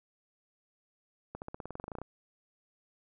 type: accelerating click train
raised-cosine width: 1 ms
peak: -26 dBFS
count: 15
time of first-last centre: 1.35-2.016 s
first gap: 69 ms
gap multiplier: 0.94
effects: none